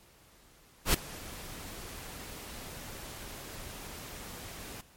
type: noise with ADSR envelope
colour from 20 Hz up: pink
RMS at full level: -23 dBFS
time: 0.85-4.81 s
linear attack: 91 ms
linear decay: 6 ms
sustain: -21 dB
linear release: 3 ms
effects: pink hiss -60 dBFS RMS until 4.96 s + MP3 64 kbps